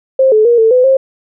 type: tone with pitch steps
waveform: sine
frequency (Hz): 529 / 431.5 / 474.7 / 446.7 / 504 / 533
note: C5 / A4 / A#4 / A4 / B4 / C5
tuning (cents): +19 / -34 / +31 / +26 / +35 / +32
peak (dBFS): -5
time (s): 0.19-0.97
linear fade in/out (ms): 5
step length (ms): 130
effects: none